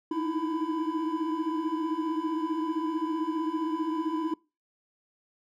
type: tone cluster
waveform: triangle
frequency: 304.9 / 316.5 / 331.9 / 1001 Hz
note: D#4 / D#4 / E4 / B5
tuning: -35 / +30 / +12 / +23 cents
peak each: -32 / -28 / -31 / -33 dBFS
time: 0.11-4.34 s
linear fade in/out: 5 ms
effects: noise-tail reverb RT60 0.3 s tail -26 dB re dry + tanh soft clip ceiling -19 dBFS

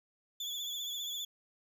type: tone with vibrato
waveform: 35% pulse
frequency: 3441 Hz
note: A7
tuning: 39 cents flat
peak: -35 dBFS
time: 0.4-1.25 s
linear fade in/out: 5 ms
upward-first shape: triangle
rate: 15 Hz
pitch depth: 67 cents each way
effects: none

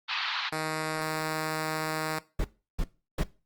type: band-pass noise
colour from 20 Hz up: white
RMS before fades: -30 dBFS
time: 0.08-0.5 s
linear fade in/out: 20 ms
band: 870 to 4300 Hz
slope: 48 dB/octave
type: tone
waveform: 5% pulse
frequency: 156.9 Hz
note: D#3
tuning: 15 cents sharp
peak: -18 dBFS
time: 0.52-2.19 s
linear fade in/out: 5 ms
type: noise bursts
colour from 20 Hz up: brown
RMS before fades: -27 dBFS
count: 3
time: 2.39-3.235 s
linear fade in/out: 5 ms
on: 55 ms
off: 340 ms
effects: noise-tail reverb RT60 0.3 s tail -19 dB re dry + Opus 24 kbps

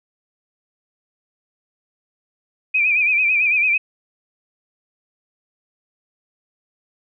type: tone with vibrato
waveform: sine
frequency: 2438 Hz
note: D#7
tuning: 36 cents flat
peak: -14 dBFS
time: 2.74-3.78 s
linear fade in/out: 10 ms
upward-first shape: sine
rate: 9 Hz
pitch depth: 81 cents each way
effects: none

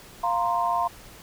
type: chord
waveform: sine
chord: F suspended fourth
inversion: none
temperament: equal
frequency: 698.5 / 932.3 / 1046.5 Hz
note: F5 / Bb5 / C6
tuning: 0 / 0 / 0 cents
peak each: -26 dBFS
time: 0.23-0.88 s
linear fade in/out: 10 ms
effects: pink hiss -47 dBFS RMS until 1.22 s

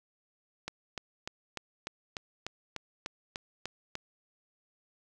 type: click train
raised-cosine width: 0.2 ms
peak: -19 dBFS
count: 12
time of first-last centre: 0.68-3.954 s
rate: 3.36 Hz
effects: none

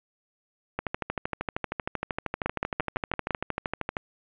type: two click trains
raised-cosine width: 0.5 ms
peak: -11 / -13 dBFS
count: 6 / 42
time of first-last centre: 2.46-3.307 / 0.79-3.968 s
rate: 5.9 / 12.9 Hz
effects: resampled to 8000 Hz + 7-bit

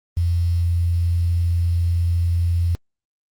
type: tone with quantisation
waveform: sine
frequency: 85.9 Hz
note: F2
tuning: 28 cents flat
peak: -16 dBFS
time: 0.17-2.75 s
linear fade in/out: 0 ms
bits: 7
effects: Opus 24 kbps

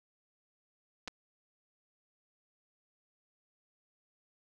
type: clicks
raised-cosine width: 0.2 ms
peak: -23 dBFS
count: 2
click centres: 1.076 / 1.08 s
effects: none

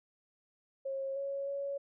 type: tone with pitch steps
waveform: sine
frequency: 541 / 554 / 559 Hz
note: C#5 / C#5 / C#5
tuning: -42 / -1 / +14 cents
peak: -34 dBFS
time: 0.85-1.78 s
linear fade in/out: 10 ms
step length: 310 ms
effects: none

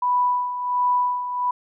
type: tone with tremolo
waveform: sine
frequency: 987.8 Hz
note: B5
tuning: in tune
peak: -16 dBFS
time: 0.02-1.51 s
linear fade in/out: 5 ms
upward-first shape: sine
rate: 1.4 Hz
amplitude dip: 65%
effects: none

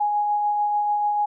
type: tone with tremolo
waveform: sine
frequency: 830.6 Hz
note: G#5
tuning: in tune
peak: -18 dBFS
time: 0-1.26 s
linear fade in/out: 10 ms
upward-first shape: sine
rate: 6.8 Hz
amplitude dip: 25%
effects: none

